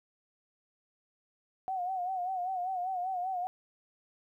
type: tone with vibrato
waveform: sine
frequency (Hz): 737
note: F#5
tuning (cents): -7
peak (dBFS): -31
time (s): 1.68-3.47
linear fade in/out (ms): 0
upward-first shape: sine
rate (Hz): 5.1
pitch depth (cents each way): 74
effects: 12-bit